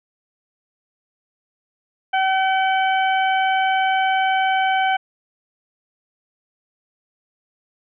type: harmonic tone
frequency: 763 Hz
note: G5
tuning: 47 cents flat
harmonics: 1 / 2 / 3 / 4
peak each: -17 / -23 / -27 / -29 dBFS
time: 2.13-4.97 s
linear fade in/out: 10 ms
effects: none